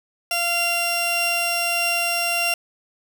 sawtooth tone pair together, 690.4 / 2760 Hz, F5 / F7, -20 / -21 cents, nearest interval 2 octaves, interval 2399 cents, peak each -21 / -18 dBFS, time 0.31-2.54 s, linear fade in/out 2 ms, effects none

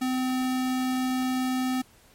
square tone, 256.5 Hz, C4, 34 cents flat, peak -25 dBFS, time 0.01-1.82 s, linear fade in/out 10 ms, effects pink hiss -57 dBFS RMS until 2.14 s + MP3 64 kbps

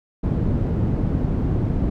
white low-pass noise, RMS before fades -21 dBFS, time 0.23-1.9 s, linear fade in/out 10 ms, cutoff 180 Hz, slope 12 dB/octave, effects none

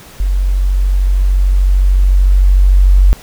sine tone with level ramp, 46.71 Hz, F#1, 17 cents sharp, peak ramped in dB -10 to -3 dBFS, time 0.2-3.13 s, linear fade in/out 0 ms, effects pink hiss -37 dBFS RMS until 3.22 s

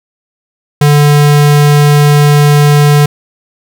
square tone, 146.5 Hz, D3, 4 cents flat, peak -4 dBFS, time 0.81-3.06 s, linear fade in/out 5 ms, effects none

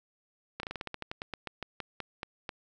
slowing click train, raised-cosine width 0.3 ms, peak -20 dBFS, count 18, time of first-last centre 0.6-2.492 s, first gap 32 ms, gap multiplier 1.14, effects none

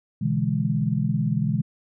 sine chord, E dominant seventh, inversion second, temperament equal with one note detuned, 124.47 / 146.83 / 164.81 / 207.7 Hz, B2 / D3 / E3 / G#3, +14 / 0 / 0 / 0 cents, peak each -26 dBFS, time 0.21-1.62 s, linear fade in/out 10 ms, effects none

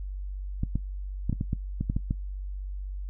clicks, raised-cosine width 5 ms, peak -15 dBFS, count 10, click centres 0.634 / 0.756 / 1.296 / 1.328 / 1.411 / 1.531 / 1.81 / 1.899 / 1.965 / 2.109 s, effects noise-tail reverb RT60 0.1 s tail -19 dB re dry + added 48 Hz sine -32 dBFS peak until 3.09 s

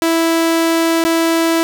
sawtooth tone with dropouts, 329.6 Hz, E4, in tune, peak -8 dBFS, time 0.02-1.63 s, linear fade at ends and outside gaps 0 ms, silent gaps 1.04-1.05 s, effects none

